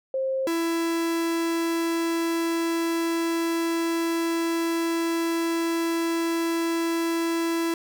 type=tone pair in turn; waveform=sine / 45% pulse; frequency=530 / 332.9 Hz; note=C5 / E4; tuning=+22 / +17 cents; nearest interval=minor sixth; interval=805 cents; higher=first; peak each=-23 dBFS; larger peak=neither; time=0.14-0.47 / 0.47-7.74 s; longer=second; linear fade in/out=2 ms; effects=none